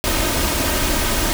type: noise with comb filter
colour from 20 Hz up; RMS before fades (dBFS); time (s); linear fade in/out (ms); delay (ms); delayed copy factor
pink; -19; 0.04-1.33; 0; 3.2; +0.5
effects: none